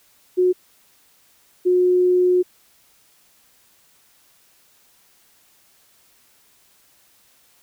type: tone pair in turn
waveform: sine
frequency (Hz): 364.3 / 361.8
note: F#4 / F#4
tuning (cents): -27 / -39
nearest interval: unison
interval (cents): 12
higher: first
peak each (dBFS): -13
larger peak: neither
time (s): 0.37-0.53 / 1.65-2.43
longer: second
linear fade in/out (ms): 20
effects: white hiss -57 dBFS RMS until 7.62 s